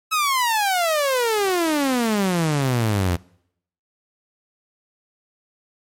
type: exponential sweep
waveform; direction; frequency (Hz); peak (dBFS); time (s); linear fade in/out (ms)
sawtooth; down; 1304 to 84.1; -14; 0.11-3.17; 20
effects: noise-tail reverb RT60 0.7 s tail -23 dB re dry + MP3 64 kbps